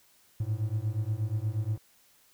triangle beating tone pair, 103.83 / 112.23 Hz, G#2 / A2, 0 / +35 cents, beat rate 8.4 Hz, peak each -29 dBFS, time 0.4-1.78 s, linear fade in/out 5 ms, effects white hiss -63 dBFS RMS until 2.33 s

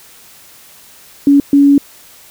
sine tone bursts at uneven times, 282.4 Hz, C#4, 32 cents sharp, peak -4 dBFS, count 2, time 1.27-1.4 / 1.53-1.78 s, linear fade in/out 2 ms, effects white hiss -41 dBFS RMS until 2.3 s

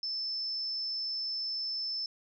sine tone with amplitude modulation, 5274 Hz, E8, in tune, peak -31 dBFS, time 0.03-2.06 s, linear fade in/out 2 ms, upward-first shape sine, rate 286 Hz, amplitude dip 25%, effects none

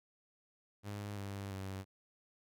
sawtooth tone with pitch steps, 102.5 / 99.29 / 96.19 Hz, G#2 / G2 / G2, -22 / +23 / -32 cents, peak -37 dBFS, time 0.83-1.85 s, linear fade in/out 50 ms, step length 340 ms, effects none

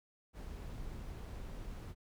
brown noise, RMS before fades -45 dBFS, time 0.33-1.95 s, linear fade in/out 50 ms, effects none

